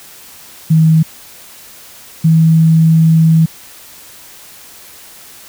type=tone pair in turn; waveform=sine; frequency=159.7 / 161.56 Hz; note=D#3 / E3; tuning=+45 / -35 cents; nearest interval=unison; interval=20 cents; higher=second; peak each=-5 dBFS; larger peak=neither; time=0.7-1.03 / 2.24-3.46 s; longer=second; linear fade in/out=10 ms; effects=white hiss -37 dBFS RMS until 5.48 s